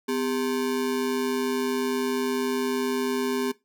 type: ring-modulated tone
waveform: square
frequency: 326.8 Hz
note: E4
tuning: 15 cents flat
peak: -22 dBFS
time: 0.08-3.52 s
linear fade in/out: 10 ms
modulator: 74.3 Hz
effects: noise-tail reverb RT60 0.2 s tail -19 dB re dry